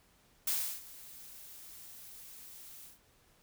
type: noise with ADSR envelope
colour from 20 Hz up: blue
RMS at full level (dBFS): -31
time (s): 0.47-2.99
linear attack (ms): 5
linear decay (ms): 330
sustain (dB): -20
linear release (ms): 150
effects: pink hiss -67 dBFS RMS until 3.42 s